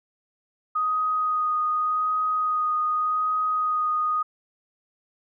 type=tone with vibrato; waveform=sine; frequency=1246 Hz; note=D#6; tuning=2 cents sharp; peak=-21 dBFS; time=0.75-4.23 s; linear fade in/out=10 ms; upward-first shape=sine; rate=0.85 Hz; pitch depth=12 cents each way; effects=none